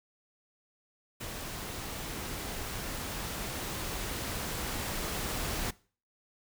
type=noise with level ramp; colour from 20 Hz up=pink; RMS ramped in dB=-40 to -34 dBFS; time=1.2-5.71 s; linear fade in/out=10 ms; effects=noise-tail reverb RT60 0.4 s tail -21 dB re dry